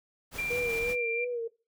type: noise with tremolo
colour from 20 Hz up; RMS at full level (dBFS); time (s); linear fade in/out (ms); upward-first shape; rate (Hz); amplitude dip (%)
pink; -40; 0.31-0.96; 50; square; 5.2; 25
type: tone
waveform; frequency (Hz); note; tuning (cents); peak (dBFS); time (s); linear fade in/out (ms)
sine; 2371; D7; +16; -29; 0.38-1.25; 10
type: tone with vibrato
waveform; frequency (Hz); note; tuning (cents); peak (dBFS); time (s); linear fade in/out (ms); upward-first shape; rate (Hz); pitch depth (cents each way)
sine; 474.6; A#4; +31; -30; 0.5-1.48; 10; sine; 2.9; 64
effects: noise-tail reverb RT60 0.3 s tail -19 dB re dry